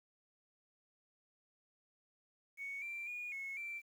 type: tone with pitch steps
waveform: sine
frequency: 2225 / 2356 / 2443 / 2186 / 2345 Hz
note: C#7 / D7 / D#7 / C#7 / D7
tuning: +6 / +5 / -32 / -25 / -3 cents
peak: -40 dBFS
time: 2.57-3.82 s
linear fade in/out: 50 ms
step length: 250 ms
effects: tanh soft clip ceiling -37 dBFS + 11-bit